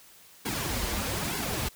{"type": "noise with flanger", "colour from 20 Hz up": "pink", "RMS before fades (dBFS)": -31, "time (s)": [0.45, 1.69], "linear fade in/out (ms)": 10, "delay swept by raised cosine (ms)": [1.6, 7.5], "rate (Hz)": 1.1, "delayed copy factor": -0.95, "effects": ["white hiss -54 dBFS RMS until 1.75 s"]}